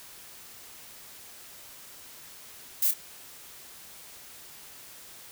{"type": "noise with echo", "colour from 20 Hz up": "violet", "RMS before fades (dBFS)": -24, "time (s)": [2.82, 2.91], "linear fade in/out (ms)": 5, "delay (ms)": 28, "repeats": 1, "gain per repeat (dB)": -9, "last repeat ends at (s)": 2.938, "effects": ["white hiss -48 dBFS RMS until 5.31 s"]}